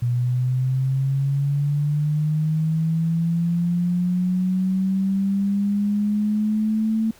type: linear sweep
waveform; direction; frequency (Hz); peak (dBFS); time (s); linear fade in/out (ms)
sine; up; 120.3 to 222.7; -18; 0.02-7.11; 5
effects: pink hiss -51 dBFS RMS until 7.19 s